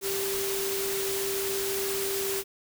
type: tone in noise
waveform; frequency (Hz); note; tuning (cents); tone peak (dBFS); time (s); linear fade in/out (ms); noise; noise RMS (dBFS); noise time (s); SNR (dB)
sine; 392; G4; 0; -30; 0.01-2.44; 50; white; -32; 0.01-2.44; -1
effects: none